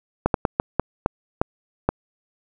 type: slowing click train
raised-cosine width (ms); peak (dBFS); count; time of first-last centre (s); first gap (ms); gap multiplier
1; -3; 8; 0.26-1.89; 82; 1.34
effects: none